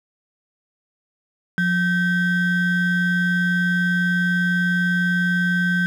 triangle ring-modulated tone, 863 Hz, A5, 34 cents flat, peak -12 dBFS, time 1.58-5.86 s, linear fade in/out 0 ms, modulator 685 Hz, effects 9-bit

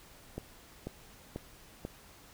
click train, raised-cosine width 2 ms, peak -24 dBFS, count 4, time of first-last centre 0.38-1.851 s, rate 2.04 Hz, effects pink hiss -56 dBFS RMS until 2.33 s

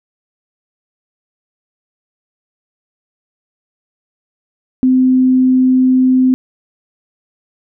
sine tone, 257.2 Hz, C4, 30 cents flat, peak -7 dBFS, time 4.83-6.34 s, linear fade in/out 0 ms, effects none

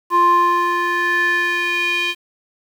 square tone with band-pass filter sweep, 349.2 Hz, F4, in tune, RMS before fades -17 dBFS, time 0.1-2.15 s, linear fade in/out 50 ms, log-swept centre 960 to 2800 Hz, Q 4.3, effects 7-bit

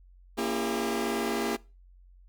sawtooth chord, A# diminished seventh, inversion none, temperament just, 233.1 / 279.7 / 335.6 / 402.8 Hz, A#3 / C#4 / E4 / G4, 0 / +16 / +31 / +47 cents, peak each -28 / -33 / -30 / -28 dBFS, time 0.37-1.57 s, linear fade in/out 20 ms, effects noise-tail reverb RT60 0.3 s tail -22 dB re dry + added 45 Hz sine -52 dBFS peak until 2.28 s

